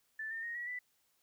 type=tone with pitch steps; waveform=sine; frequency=1758 / 1811.6 / 1866.8 / 1923.8 / 1982.4 Hz; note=A6 / A#6 / A#6 / B6 / B6; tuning=-2 / -50 / +2 / -46 / +6 cents; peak=-38 dBFS; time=0.19-0.79 s; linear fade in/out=5 ms; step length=120 ms; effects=white hiss -75 dBFS RMS until 1.22 s